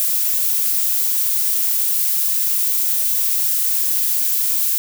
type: noise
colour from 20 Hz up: violet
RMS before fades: -18 dBFS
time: 0-4.78 s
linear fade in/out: 0 ms
effects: none